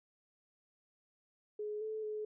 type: tone with pitch steps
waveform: sine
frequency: 421.4 / 435.1 / 426.6 Hz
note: G#4 / A4 / G#4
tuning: +25 / -19 / +46 cents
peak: -37 dBFS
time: 1.59-2.25 s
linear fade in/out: 5 ms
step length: 220 ms
effects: none